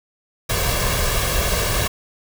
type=noise with comb filter; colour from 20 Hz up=pink; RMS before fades=-20 dBFS; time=0.49-1.88 s; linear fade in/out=10 ms; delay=1.8 ms; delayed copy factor=+0.65; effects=none